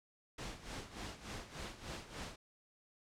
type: noise with tremolo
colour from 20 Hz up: pink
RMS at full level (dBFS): -44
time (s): 0.38-2.36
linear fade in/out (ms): 5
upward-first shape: sine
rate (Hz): 3.4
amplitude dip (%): 75
effects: low-pass 7000 Hz 12 dB/octave